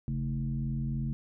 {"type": "tone with frequency modulation", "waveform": "sine", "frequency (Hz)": 138.59, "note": "C#3", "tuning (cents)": 0, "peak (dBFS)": -29, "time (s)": [0.08, 1.13], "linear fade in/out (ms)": 0, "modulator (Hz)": 83.3, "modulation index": 0.99, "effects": []}